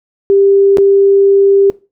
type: tone with dropouts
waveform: sine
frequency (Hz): 395.4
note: G4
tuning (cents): +15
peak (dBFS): -5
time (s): 0.3-1.7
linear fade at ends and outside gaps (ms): 0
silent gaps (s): 0.772-0.783
effects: noise-tail reverb RT60 0.3 s tail -21 dB re dry